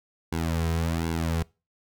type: tone with flanger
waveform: sawtooth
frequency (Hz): 82.41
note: E2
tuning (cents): 0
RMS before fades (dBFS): -27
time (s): 0.32-1.43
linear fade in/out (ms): 5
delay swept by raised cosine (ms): 1.6 to 3.5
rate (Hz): 1.3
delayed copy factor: -0.9
effects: noise-tail reverb RT60 0.3 s tail -24 dB re dry